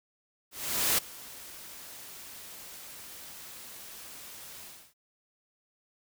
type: noise with ADSR envelope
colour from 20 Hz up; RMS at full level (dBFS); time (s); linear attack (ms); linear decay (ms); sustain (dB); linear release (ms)
white; -25; 0.51-4.94; 470; 11; -21; 300
effects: none